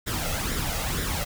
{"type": "noise with flanger", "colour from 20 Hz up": "pink", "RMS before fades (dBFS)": -28, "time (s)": [0.06, 1.25], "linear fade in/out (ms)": 20, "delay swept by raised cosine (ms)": [0.55, 1.55], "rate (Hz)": 2.1, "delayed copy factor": 0.6, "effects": []}